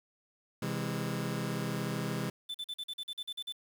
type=chord; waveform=sawtooth; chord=C augmented; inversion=none; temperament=just; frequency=130.81 / 163.52 / 204.4 Hz; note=C3 / E3 / G#3; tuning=0 / -14 / -27 cents; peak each=-33 dBFS; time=0.62-2.3 s; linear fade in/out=5 ms
type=tone bursts; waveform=triangle; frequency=3520 Hz; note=A7; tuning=in tune; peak=-34 dBFS; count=11; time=2.49-3.525 s; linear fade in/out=10 ms; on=55 ms; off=43 ms
effects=9-bit